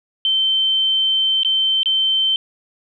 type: tone with dropouts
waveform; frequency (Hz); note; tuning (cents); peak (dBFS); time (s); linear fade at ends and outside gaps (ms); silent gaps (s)
sine; 3100; G7; -20; -14; 0.25-2.36; 1; 1.433-1.448 / 1.832-1.858
effects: none